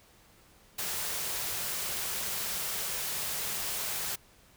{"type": "band-stop noise", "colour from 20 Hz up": "white", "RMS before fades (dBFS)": -34, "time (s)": [0.78, 4.16], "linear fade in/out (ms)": 10, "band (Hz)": [230, 330], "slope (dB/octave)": 96, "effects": ["pink hiss -60 dBFS RMS until 4.56 s"]}